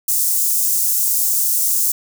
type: high-pass noise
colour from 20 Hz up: white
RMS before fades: -17 dBFS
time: 0.08-1.92 s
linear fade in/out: 5 ms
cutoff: 6500 Hz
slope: 24 dB/octave
effects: none